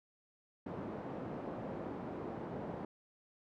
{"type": "band-pass noise", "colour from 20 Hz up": "pink", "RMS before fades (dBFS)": -43, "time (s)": [0.66, 2.85], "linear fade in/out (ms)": 5, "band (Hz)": [170, 730], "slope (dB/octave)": 12, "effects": []}